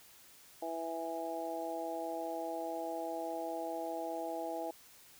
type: harmonic tone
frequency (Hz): 164.9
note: E3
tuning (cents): +1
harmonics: 2 / 3 / 4 / 5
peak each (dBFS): -43 / -44 / -40 / -42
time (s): 0.62-4.71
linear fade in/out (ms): 5
effects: white hiss -59 dBFS RMS until 5.19 s